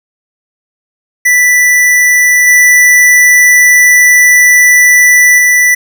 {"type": "tone with level steps", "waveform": "square", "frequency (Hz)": 1975.5, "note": "B6", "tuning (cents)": 0, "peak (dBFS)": [-5, -3, -5], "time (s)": [1.25, 5.75], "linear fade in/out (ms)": 10, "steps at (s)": [2.47, 5.38], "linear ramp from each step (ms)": 5, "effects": []}